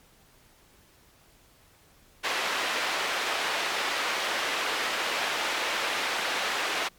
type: band-pass noise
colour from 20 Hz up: white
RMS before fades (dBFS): -29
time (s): 2.23-6.89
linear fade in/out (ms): 20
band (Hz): 430 to 2800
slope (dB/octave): 12
effects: pink hiss -59 dBFS RMS until 6.98 s + MP3 96 kbps